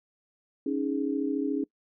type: chord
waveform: sine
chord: C# suspended second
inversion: none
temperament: equal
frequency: 277.2 / 311.1 / 415.3 Hz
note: C#4 / D#4 / G#4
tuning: 0 / 0 / 0 cents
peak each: -28 / -31 / -33 dBFS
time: 0.66-1.64 s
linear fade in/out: 5 ms
effects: noise-tail reverb RT60 0.1 s tail -23 dB re dry